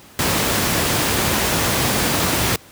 pink noise, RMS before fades -18 dBFS, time 0.19-2.56 s, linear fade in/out 2 ms, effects pink hiss -45 dBFS RMS until 2.71 s + high-pass 80 Hz 12 dB/octave

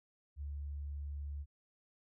sine tone, 71.9 Hz, D2, 36 cents flat, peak -39 dBFS, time 0.36-1.46 s, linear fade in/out 50 ms, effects none

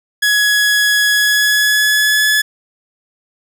sawtooth tone with pitch glide, 1680 to 1711.3 Hz, G#6 to A6, +19 to -49 cents, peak -7 dBFS, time 0.22-2.42 s, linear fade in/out 10 ms, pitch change +32 cents, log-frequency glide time 1.12-2.27 s, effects none

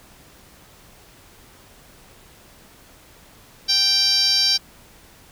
10% pulse tone with band-pass filter, 784 Hz, G5, in tune, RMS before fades -18 dBFS, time 3.68-4.58 s, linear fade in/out 20 ms, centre 5100 Hz, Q 6.5, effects pink hiss -49 dBFS RMS until 5.31 s

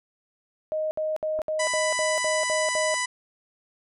sine tone bursts, 622.3 Hz, D#5, in tune, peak -24 dBFS, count 9, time 0.72-2.942 s, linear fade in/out 0 ms, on 190 ms, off 64 ms
clicks, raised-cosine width 1 ms, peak -25 / -27 dBFS, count 2, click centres 1.39 / 1.393 s
harmonic tone, 993 Hz, B5, 9 cents sharp, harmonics 1 / 2 / 3 / 4 / 5 / 6 / 7 / 8 / 9 / 10, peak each -30 / -28 / -37 / -39 / -37 / -36 / -37 / -37 / -38 / -40 dBFS, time 1.59-3.06 s, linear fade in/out 10 ms
effects none

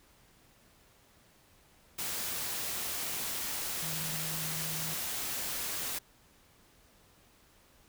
sine tone in noise, 158.4 Hz, D#3, 31 cents sharp, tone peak -41 dBFS, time 3.82-4.94 s, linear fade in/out 10 ms, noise white, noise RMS -36 dBFS, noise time 1.98-5.99 s, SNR -8 dB, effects pink hiss -63 dBFS RMS until 7.88 s

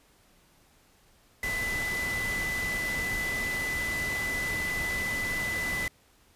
sine tone in noise, 2000 Hz, B6, 21 cents sharp, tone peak -29 dBFS, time 1.43-5.88 s, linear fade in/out 2 ms, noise pink, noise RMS -36 dBFS, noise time 1.43-5.88 s, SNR +4 dB, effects pink hiss -62 dBFS RMS until 6.35 s + resampled to 32000 Hz

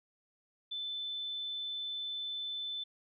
sine tone, 3520 Hz, A7, in tune, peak -36 dBFS, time 0.71-2.84 s, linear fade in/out 10 ms, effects none

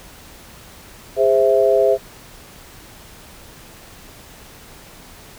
sine chord, Ab augmented, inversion none, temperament equal with one note detuned, 409.6 / 523.3 / 659.3 Hz, Ab4 / C5 / E5, -24 / 0 / 0 cents, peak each -16 dBFS, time 1.16-1.98 s, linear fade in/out 50 ms, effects pink hiss -42 dBFS RMS until 5.38 s

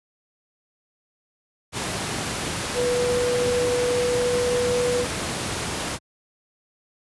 sine tone in noise, 490.3 Hz, B4, 13 cents flat, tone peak -20 dBFS, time 2.74-5.06 s, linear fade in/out 50 ms, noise pink, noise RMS -27 dBFS, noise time 1.72-5.99 s, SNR +4 dB, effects high-pass 80 Hz 12 dB/octave + resampled to 24000 Hz

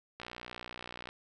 click train, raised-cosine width 0.3 ms, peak -26 dBFS, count 55, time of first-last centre 0.2-1.09 s, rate 60.7 Hz, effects none

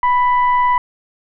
sine tone with frequency modulation, 987.8 Hz, B5, in tune, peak -11 dBFS, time 0.03-0.78 s, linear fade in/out 2 ms, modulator 997 Hz, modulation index 0.48, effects none

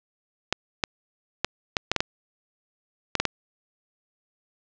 clicks, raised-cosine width 0.2 ms, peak -4 dBFS, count 10, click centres 0.526 / 0.838 / 1.446 / 1.768 / 1.916 / 1.963 / 2.005 / 3.153 / 3.2 / 3.253 s, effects low-pass 6000 Hz 12 dB/octave

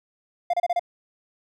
triangle tone bursts, 700 Hz, F5, 4 cents sharp, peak -17 dBFS, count 5, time 0.5-0.795 s, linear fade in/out 5 ms, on 35 ms, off 30 ms, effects none

